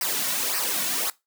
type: noise with flanger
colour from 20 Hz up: white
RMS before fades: -26 dBFS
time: 0.01-1.1 s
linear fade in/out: 2 ms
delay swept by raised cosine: 0.28 to 2.48 ms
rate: 1.8 Hz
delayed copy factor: -0.75
effects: noise-tail reverb RT60 0.2 s tail -20 dB re dry + high-pass 200 Hz 12 dB/octave